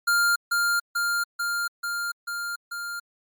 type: tone with echo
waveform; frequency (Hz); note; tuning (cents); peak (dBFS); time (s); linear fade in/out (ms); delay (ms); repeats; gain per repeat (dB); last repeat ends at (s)
square; 1400; F6; +4; -19; 0.07-0.36; 10; 440; 6; -2; 3
effects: MP3 96 kbps